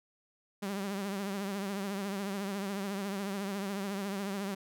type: tone with vibrato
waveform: sawtooth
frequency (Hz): 197.9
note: G3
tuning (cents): +17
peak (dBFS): -30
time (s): 0.62-4.55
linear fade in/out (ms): 10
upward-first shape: triangle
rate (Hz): 14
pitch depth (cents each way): 79
effects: none